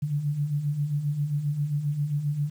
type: beating tone pair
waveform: sine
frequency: 140.5 / 148 Hz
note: C#3 / D3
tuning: +24 / +14 cents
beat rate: 7.5 Hz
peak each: -32 / -25 dBFS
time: 0.02-2.5 s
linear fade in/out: 10 ms
effects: 9-bit